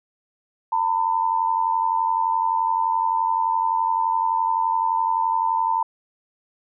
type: tone pair together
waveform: sine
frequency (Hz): 906 / 997.7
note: A#5 / B5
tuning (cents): -50 / +17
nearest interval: major second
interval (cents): 167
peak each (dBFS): -20 / -23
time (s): 0.72-5.83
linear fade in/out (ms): 5
effects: none